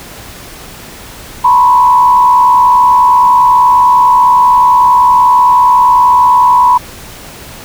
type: tone with frequency modulation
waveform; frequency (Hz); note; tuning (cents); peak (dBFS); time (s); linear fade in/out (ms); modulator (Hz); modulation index
sine; 987.8; B5; 0; -3; 1.44-6.78; 10; 70.6; 0.7
effects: pink hiss -30 dBFS RMS until 7.64 s